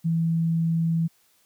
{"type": "tone", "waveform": "sine", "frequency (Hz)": 164.81, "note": "E3", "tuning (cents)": 0, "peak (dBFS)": -20, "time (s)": [0.04, 1.08], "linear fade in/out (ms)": 20, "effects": ["white hiss -63 dBFS RMS until 1.45 s", "high-pass 60 Hz 12 dB/octave"]}